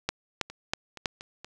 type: two click trains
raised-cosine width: 0.2 ms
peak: -9 / -24 dBFS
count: 4 / 5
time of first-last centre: 0.09-1.058 / 0.5-1.446 s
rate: 3.1 / 4.23 Hz
effects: none